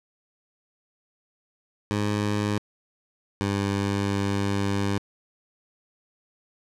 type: tone pair in turn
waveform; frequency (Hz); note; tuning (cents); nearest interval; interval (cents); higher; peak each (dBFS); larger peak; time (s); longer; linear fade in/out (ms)
15% pulse; 103.83 / 99.77; G#2 / G2; 0 / +31; minor second; 69; first; -17; neither; 1.91-2.58 / 3.41-4.98; second; 0
effects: low-pass 8000 Hz 12 dB/octave